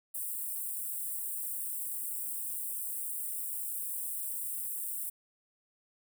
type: high-pass noise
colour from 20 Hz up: white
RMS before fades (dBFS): -37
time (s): 0.14-5.1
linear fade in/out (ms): 10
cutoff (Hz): 8000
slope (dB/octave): 96
effects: none